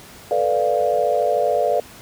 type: chord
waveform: sine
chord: B half-diminished seventh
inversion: third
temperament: equal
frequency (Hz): 440 / 493.9 / 587.3 / 698.5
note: A4 / B4 / D5 / F5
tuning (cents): 0 / 0 / 0 / 0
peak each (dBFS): -24 / -22 / -20 / -21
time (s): 0.31-1.8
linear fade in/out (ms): 2
effects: pink hiss -42 dBFS RMS until 2.01 s + high-pass 60 Hz 12 dB/octave